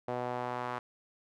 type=tone with band-pass filter sweep; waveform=sawtooth; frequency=123.47 Hz; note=B2; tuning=in tune; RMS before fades=-36 dBFS; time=0.08-0.79 s; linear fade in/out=5 ms; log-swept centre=640 to 1100 Hz; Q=1.8; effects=none